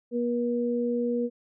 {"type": "tone pair together", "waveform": "sine", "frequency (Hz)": [240, 480], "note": ["B3", "B4"], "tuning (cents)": [-49, -49], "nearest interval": "octave", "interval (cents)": 1200, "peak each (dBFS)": -27, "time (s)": [0.11, 1.3], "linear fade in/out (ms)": 50, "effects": []}